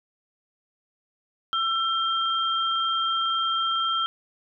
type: tone pair together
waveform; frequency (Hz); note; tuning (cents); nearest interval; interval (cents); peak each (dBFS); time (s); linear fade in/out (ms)
sine; 1339 / 3185; E6 / G7; +27 / +27; octave + minor third; 1500; -24 / -26; 1.53-4.06; 0
effects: none